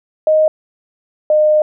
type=tone pair in turn; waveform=sine; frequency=622.3 / 610.6 Hz; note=D#5 / D#5; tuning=0 / -33 cents; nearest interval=unison; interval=33 cents; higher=first; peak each=-8 dBFS; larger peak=neither; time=0.27-0.48 / 1.3-1.62 s; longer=second; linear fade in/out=2 ms; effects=none